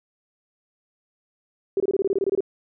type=tone bursts; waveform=sine; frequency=390.5 Hz; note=G4; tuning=7 cents flat; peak=-18 dBFS; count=12; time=1.77-2.406 s; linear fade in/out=2 ms; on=31 ms; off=24 ms; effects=none